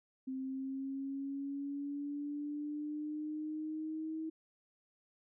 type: linear sweep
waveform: sine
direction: up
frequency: 261.6 to 319.5 Hz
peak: -37 dBFS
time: 0.27-4.3 s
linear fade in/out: 10 ms
effects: none